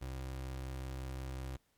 30% pulse tone, 65.5 Hz, C2, 2 cents sharp, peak -37 dBFS, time 0.01-1.57 s, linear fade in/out 10 ms, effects pink hiss -75 dBFS RMS until 1.77 s + MP3 96 kbps

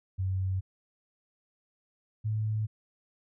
sine tone pair in turn, 94.4 / 108.14 Hz, F#2 / A2, +35 / -30 cents, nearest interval major second, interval 235 cents, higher second, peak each -27 dBFS, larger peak neither, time 0.18-0.61 / 2.24-2.67 s, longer neither, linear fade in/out 20 ms, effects none

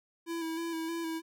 square tone with vibrato, 329.6 Hz, E4, in tune, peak -34 dBFS, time 0.26-1.22 s, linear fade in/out 50 ms, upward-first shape square, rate 3.2 Hz, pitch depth 26 cents each way, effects none

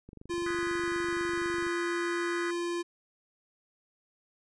click train, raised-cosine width 3 ms, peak -34 dBFS, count 39, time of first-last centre 0.09-1.667 s, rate 24.1 Hz
square tone, 345.7 Hz, F4, 18 cents flat, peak -31 dBFS, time 0.29-2.83 s, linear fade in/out 20 ms
sine chord, G# minor seventh, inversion second, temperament equal, 1244.5 / 1480 / 1661.2 / 1975.5 Hz, D#6 / F#6 / G#6 / B6, 0 / 0 / 0 / 0 cents, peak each -40 dBFS, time 0.46-2.51 s, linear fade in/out 5 ms
effects resampled to 22050 Hz

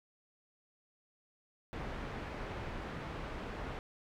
pink low-pass noise, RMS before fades -42 dBFS, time 1.73-3.79 s, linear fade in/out 0 ms, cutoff 2100 Hz, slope 12 dB/octave, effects none

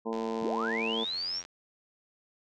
harmonic tone, 112.8 Hz, A2, 44 cents sharp, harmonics 2 / 3 / 4 / 5 / 6 / 7 / 8 / 9, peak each -35 / -40 / -34 / -44 / -44 / -45 / -42 / -42 dBFS, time 0.05-1.05 s, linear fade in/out 20 ms
click train, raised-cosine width 0.2 ms, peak -29 dBFS, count 118, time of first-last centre 0.13-1.451 s, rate 88.6 Hz
sine linear sweep, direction up, 72.1 to 5780 Hz, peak -31 dBFS, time 0.41-1.43 s, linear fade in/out 50 ms
effects none

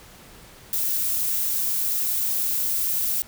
violet noise, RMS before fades -24 dBFS, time 0.73-3.22 s, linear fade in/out 0 ms, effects pink hiss -47 dBFS RMS until 3.27 s

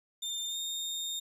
30% pulse tone with pitch glide, 3606 to 3667 Hz, A7 to A#7, +42 to -29 cents, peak -31 dBFS, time 0.22-1.2 s, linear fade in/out 10 ms, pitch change +29 cents, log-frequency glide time 0.48-0.56 s, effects none

